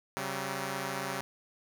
5% pulse tone pair together, 135.3 / 191.14 Hz, C#3 / G3, -42 / -43 cents, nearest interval tritone, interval 599 cents, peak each -25 dBFS, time 0.17-1.21 s, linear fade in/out 0 ms, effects none

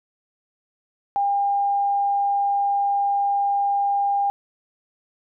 sine tone, 803 Hz, G5, 41 cents sharp, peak -18 dBFS, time 1.16-4.3 s, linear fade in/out 0 ms, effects none

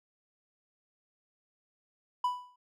triangle tone with exponential decay, 990 Hz, B5, 4 cents sharp, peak -22 dBFS, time 2.24-2.56 s, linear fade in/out 5 ms, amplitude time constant 68 ms, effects none

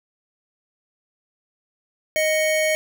square tone pair together, 623.6 / 2227 Hz, D#5 / C#7, +4 / +7 cents, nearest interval octave + minor seventh, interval 2203 cents, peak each -20 / -24 dBFS, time 2.16-2.75 s, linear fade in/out 0 ms, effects none

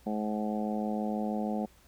harmonic tone, 106.4 Hz, G#2, 42 cents sharp, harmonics 2 / 3 / 4 / 5 / 6 / 7 / 8, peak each -31 / -40 / -41 / -39 / -43 / -38 / -47 dBFS, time 0.06-1.66 s, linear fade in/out 10 ms, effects added 60 Hz sine -62 dBFS peak until 1.87 s + pink hiss -62 dBFS RMS until 1.87 s

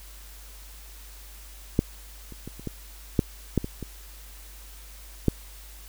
clicks, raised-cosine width 3 ms, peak -6 / -29 / -23 / -28 / -17 / -6 / -8 / -18 / -21 / -6 dBFS, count 10, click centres 1.791 / 2.323 / 2.476 / 2.596 / 2.673 / 3.192 / 3.577 / 3.644 / 3.827 / 5.283 s, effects added 50 Hz sine -44 dBFS peak until 5.88 s + white hiss -49 dBFS RMS until 5.88 s

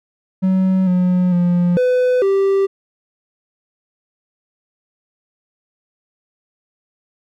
triangle tone with pitch steps, 188.1 / 180.9 / 175.8 / 502 / 391.4 Hz, F#3 / F#3 / F3 / B4 / G4, +29 / -39 / +12 / +28 / -3 cents, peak -10 dBFS, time 0.42-2.67 s, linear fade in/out 20 ms, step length 450 ms, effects none

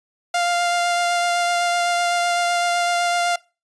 sawtooth tone with vibrato, 698.5 Hz, F5, in tune, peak -14 dBFS, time 0.34-3.36 s, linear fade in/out 5 ms, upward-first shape sine, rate 7.9 Hz, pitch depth 10 cents each way, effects noise-tail reverb RT60 0.3 s tail -23 dB re dry + resampled to 22050 Hz

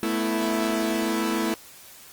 sawtooth chord, A suspended second, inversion none, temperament equal, 220 / 246.9 / 329.6 Hz, A3 / B3 / E4, 0 / 0 / 0 cents, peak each -23 / -27 / -22 dBFS, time 0.03-1.54 s, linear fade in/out 0 ms, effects white hiss -47 dBFS RMS until 2.12 s + Opus 24 kbps

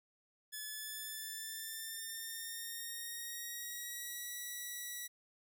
5% pulse tone with pitch glide, 1720 to 1941.8 Hz, A6 to B6, -40 to -30 cents, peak -32 dBFS, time 0.52-5.08 s, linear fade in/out 20 ms, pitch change +210 cents, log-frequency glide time 0.66-4.33 s, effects none

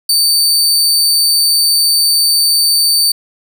sawtooth tone, 4577 Hz, D8, 45 cents flat, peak -6 dBFS, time 0.09-3.12 s, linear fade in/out 5 ms, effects none

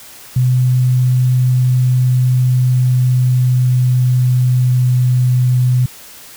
sine tone with pitch glide, 126.6 to 125.65 Hz, B2 to B2, +43 to +30 cents, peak -9 dBFS, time 0.36-5.86 s, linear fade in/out 5 ms, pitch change -13 cents, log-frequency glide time 2.5-4.99 s, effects white hiss -37 dBFS RMS until 6.36 s

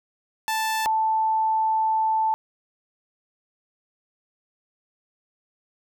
sawtooth / sine tone pair in turn, 880 / 880 Hz, A5 / A5, 0 / 0 cents, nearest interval unison, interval 0 cents, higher neither, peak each -19 dBFS, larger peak neither, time 0.48-0.86 / 0.86-2.34 s, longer second, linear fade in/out 0 ms, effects none

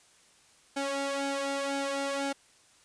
sawtooth tone with flanger, 277.2 Hz, C#4, in tune, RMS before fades -32 dBFS, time 0.76-2.33 s, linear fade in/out 10 ms, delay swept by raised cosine 1.3 to 2.18 ms, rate 2 Hz, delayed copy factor +0.8, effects white hiss -61 dBFS RMS until 2.84 s + resampled to 22050 Hz

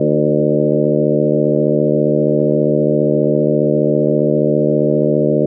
harmonic tone with a mistuned harmonic, 74.9 Hz, D2, 35 cents sharp, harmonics 2 / 3 / 4 / 5 / 6 / 7 / 8, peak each -19 / -19 / -19 / -19 / -19 / -19 / -19 dBFS, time 0-5.46 s, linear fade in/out 5 ms, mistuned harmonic 5, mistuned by -39 cents, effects none

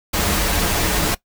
pink noise with comb filter, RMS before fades -19 dBFS, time 0.13-1.15 s, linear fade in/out 10 ms, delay 7.8 ms, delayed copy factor -0.6, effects noise-tail reverb RT60 0.1 s tail -19 dB re dry

